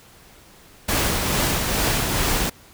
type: noise with tremolo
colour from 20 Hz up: pink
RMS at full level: -20 dBFS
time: 0.88-2.5 s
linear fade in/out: 10 ms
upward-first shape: triangle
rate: 2.3 Hz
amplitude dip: 35%
effects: pink hiss -49 dBFS RMS until 2.73 s